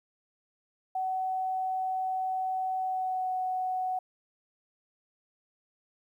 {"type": "tone with pitch glide", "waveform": "sine", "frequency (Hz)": [752, 742.9], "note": ["F#5", "F#5"], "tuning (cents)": [28, 7], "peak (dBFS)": -28, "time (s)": [0.95, 3.99], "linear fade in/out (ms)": 5, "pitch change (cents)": -21, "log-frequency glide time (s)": [2.79, 3.31], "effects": ["11-bit"]}